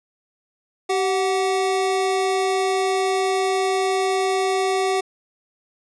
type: tone pair together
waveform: square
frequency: 384.9 / 741 Hz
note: G4 / F#5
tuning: -32 / +2 cents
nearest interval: major seventh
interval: 1134 cents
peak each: -21 / -24 dBFS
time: 0.89-5.01 s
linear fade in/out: 10 ms
effects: resampled to 22050 Hz